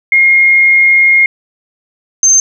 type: tone pair in turn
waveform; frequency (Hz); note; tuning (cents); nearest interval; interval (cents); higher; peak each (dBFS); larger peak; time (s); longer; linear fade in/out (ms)
sine; 2139 / 6289; C7 / G8; +38 / +5; octave + perfect fifth; 1867; second; -4; neither; 0.12-1.26 / 2.23-2.4; first; 2
effects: none